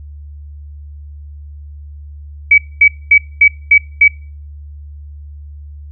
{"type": "tone bursts", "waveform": "sine", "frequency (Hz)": 2279, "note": "C#7", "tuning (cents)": 47, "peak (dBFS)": -3, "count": 6, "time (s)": [2.51, 4.08], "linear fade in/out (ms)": 5, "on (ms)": 70, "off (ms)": 230, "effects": ["noise-tail reverb RT60 0.4 s tail -25 dB re dry", "added 73 Hz sine -29 dBFS peak until 5.91 s"]}